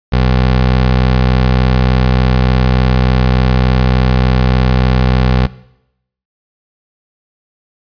20% pulse tone with vibrato, 63.4 Hz, B1, 46 cents sharp, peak -4 dBFS, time 0.12-5.47 s, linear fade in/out 10 ms, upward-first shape triangle, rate 19 Hz, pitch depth 28 cents each way, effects noise-tail reverb RT60 0.8 s tail -19 dB re dry + resampled to 11025 Hz

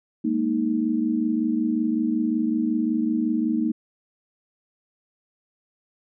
sine chord, Ab suspended second, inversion none, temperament equal, 207.7 / 233.1 / 311.1 Hz, Ab3 / Bb3 / Eb4, 0 / 0 / 0 cents, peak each -29 / -23 / -24 dBFS, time 0.24-3.72 s, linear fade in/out 10 ms, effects none

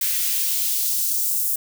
blue noise with high-pass filter sweep, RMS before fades -22 dBFS, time 0.01-1.56 s, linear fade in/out 5 ms, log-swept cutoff 1600 to 8600 Hz, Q 0.94, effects none

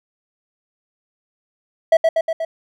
triangle tone with echo, 652 Hz, E5, 19 cents flat, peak -6 dBFS, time 1.92-1.97 s, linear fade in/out 5 ms, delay 120 ms, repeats 4, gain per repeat -3 dB, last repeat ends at 2.45 s, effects none

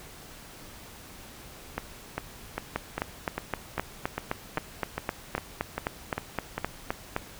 two click trains, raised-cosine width 0.5 ms, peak -12 / -14 dBFS, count 18 / 13, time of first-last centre 2.76-7.164 / 1.78-6.58 s, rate 3.86 / 2.5 Hz, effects pink hiss -47 dBFS RMS until 7.39 s

